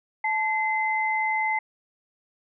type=tone pair together; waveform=sine; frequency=870.8 / 2058 Hz; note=A5 / C7; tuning=-18 / -29 cents; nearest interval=octave + minor third; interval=1489 cents; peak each=-25 dBFS; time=0.24-1.59 s; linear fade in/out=5 ms; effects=none